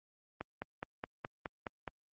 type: click train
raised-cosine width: 0.5 ms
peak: -23 dBFS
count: 8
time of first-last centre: 0.41-1.878 s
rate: 4.77 Hz
effects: high-pass 60 Hz 12 dB/octave + Opus 32 kbps